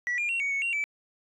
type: tone with pitch steps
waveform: sine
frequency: 1948 / 2408 / 2736 / 2239 / 2213 / 2754 / 2311 Hz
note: B6 / D7 / F7 / C#7 / C#7 / F7 / D7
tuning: -24 / +43 / -36 / +17 / -3 / -25 / -28 cents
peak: -24 dBFS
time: 0.07-0.84 s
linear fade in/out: 0 ms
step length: 110 ms
effects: tanh soft clip ceiling -24 dBFS